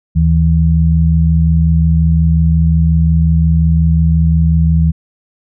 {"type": "tone pair together", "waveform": "sine", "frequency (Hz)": [76.5, 162.1], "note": ["D#2", "E3"], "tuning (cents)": [-29, -29], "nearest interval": "octave + minor second", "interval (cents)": 1300, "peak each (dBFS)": -10, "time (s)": [0.15, 4.92], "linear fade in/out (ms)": 20, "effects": []}